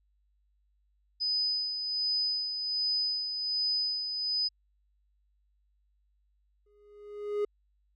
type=tone with tremolo; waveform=sine; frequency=5000 Hz; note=D#8; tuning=8 cents sharp; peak=-26 dBFS; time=1.2-4.49 s; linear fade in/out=20 ms; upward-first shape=sine; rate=1.3 Hz; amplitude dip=50%
type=tone with exponential growth; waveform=triangle; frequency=413.9 Hz; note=G#4; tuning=6 cents flat; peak=-23 dBFS; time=6.66-7.45 s; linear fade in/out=5 ms; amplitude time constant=170 ms
effects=added 50 Hz sine -68 dBFS peak until 7.95 s